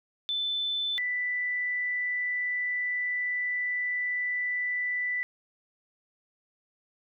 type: tone pair in turn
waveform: sine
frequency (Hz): 3520 / 1981.2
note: A7 / B6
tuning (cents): 0 / +5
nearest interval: minor seventh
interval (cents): 995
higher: first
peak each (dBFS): -27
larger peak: neither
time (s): 0.29-0.98 / 0.98-5.23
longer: second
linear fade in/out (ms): 0
effects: none